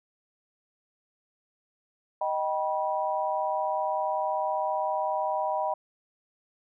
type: chord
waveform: sine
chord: Eb augmented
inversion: none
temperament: just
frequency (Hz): 622.3 / 777.8 / 972.3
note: Eb5 / G5 / B5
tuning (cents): 0 / -14 / -27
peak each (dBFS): -30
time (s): 2.21-5.74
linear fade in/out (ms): 5
effects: none